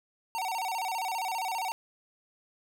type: tone with vibrato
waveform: square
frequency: 830.6 Hz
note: G#5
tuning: in tune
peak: -31 dBFS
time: 0.35-1.72 s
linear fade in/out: 0 ms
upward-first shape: square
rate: 15 Hz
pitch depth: 170 cents each way
effects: none